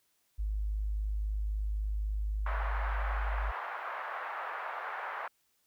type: tone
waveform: sine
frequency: 51.9 Hz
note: G#1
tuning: in tune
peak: -30 dBFS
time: 0.38-3.52 s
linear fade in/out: 20 ms
type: band-pass noise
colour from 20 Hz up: white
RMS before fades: -39 dBFS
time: 2.46-5.28 s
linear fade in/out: 5 ms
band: 640 to 1600 Hz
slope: 24 dB/octave
effects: white hiss -74 dBFS RMS until 5.66 s